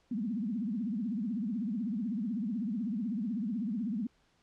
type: tone with vibrato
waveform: sine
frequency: 220 Hz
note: A3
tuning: in tune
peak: -31 dBFS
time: 0.11-4.07 s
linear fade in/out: 5 ms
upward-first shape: triangle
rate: 16 Hz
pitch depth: 290 cents each way
effects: pink hiss -70 dBFS RMS until 4.42 s + low-pass 6000 Hz 12 dB/octave